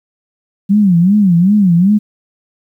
sine tone with vibrato, 188.7 Hz, F#3, 34 cents sharp, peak -6 dBFS, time 0.69-1.99 s, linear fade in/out 20 ms, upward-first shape sine, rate 2.6 Hz, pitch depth 200 cents each way, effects 8-bit

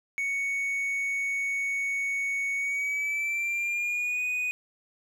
triangle tone with pitch glide, 2225 to 2483 Hz, C#7 to D#7, +6 to -4 cents, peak -25 dBFS, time 0.18-4.51 s, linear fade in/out 0 ms, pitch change +190 cents, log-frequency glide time 2.56-4.25 s, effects none

